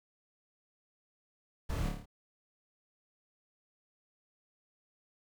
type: noise with echo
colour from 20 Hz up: brown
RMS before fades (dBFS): -35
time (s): 1.69-1.89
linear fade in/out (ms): 10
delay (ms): 28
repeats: 6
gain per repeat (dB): -3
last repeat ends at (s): 2.058
effects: none